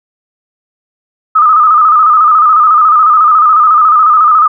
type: tone with vibrato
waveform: sine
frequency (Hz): 1244.5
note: D#6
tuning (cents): 0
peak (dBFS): -3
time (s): 1.35-4.48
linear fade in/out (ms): 10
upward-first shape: square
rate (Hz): 14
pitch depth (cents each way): 56
effects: none